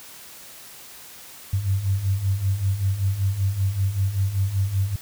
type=beating tone pair; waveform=sine; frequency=94 / 99.2 Hz; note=F#2 / G2; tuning=+28 / +21 cents; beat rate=5.2 Hz; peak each=-26 / -21 dBFS; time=1.53-4.96 s; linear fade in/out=5 ms; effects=white hiss -43 dBFS RMS until 5.01 s